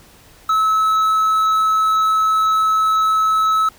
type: tone with quantisation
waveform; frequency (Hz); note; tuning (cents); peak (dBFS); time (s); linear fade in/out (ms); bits
triangle; 1297; E6; -28; -11; 0.49-3.69; 5; 6
effects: pink hiss -47 dBFS RMS until 3.78 s